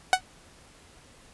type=tone with exponential decay; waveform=sawtooth; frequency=745 Hz; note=F#5; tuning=12 cents sharp; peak=-9 dBFS; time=0.13-0.21 s; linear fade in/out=1 ms; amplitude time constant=16 ms; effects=pink hiss -54 dBFS RMS until 1.33 s + resampled to 24000 Hz